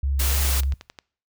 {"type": "tone with vibrato", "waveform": "sine", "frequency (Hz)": 67.8, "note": "C#2", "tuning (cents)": -38, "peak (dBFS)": -20, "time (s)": [0.03, 0.74], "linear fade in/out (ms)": 5, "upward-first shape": "triangle", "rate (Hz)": 3.3, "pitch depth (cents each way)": 39}
{"type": "noise", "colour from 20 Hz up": "white", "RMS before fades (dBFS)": -26, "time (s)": [0.19, 0.61], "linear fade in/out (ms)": 10}
{"type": "click train", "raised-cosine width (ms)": 0.2, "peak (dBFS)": -21, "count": 9, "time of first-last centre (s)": [0.28, 0.988], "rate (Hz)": 11.3}
{"effects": ["noise-tail reverb RT60 0.5 s tail -24 dB re dry"]}